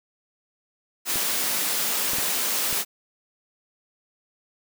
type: high-pass noise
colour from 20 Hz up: white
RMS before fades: -25 dBFS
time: 1.05-2.85 s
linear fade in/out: 50 ms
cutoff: 180 Hz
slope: 24 dB/octave
type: clicks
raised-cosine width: 2 ms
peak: -21 dBFS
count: 4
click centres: 1.158 / 2.134 / 2.185 / 2.728 s
effects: none